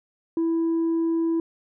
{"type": "tone", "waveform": "sine", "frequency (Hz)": 330, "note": "E4", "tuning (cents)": 2, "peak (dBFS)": -18, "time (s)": [0.37, 1.4], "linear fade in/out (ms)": 2, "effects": ["tanh soft clip ceiling -19 dBFS"]}